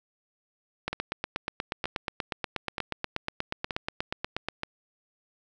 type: two click trains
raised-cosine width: 0.3 ms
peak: -13 / -15 dBFS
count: 31 / 5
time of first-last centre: 0.88-4.486 / 0.93-4.634 s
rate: 8.32 / 1.08 Hz
effects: none